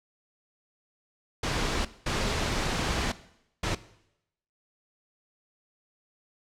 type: noise bursts at uneven times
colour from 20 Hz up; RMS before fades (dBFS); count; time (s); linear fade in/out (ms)
pink; -28; 3; 1.43-1.85 / 2.06-3.12 / 3.63-3.75; 5
effects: noise-tail reverb RT60 0.8 s tail -17 dB re dry + low-pass 6000 Hz 12 dB/octave